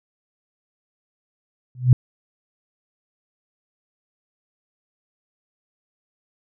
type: tone with exponential growth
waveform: sine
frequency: 125.6 Hz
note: B2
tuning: 30 cents sharp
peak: -4 dBFS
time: 1.75-1.93 s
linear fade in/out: 2 ms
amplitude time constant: 39 ms
effects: none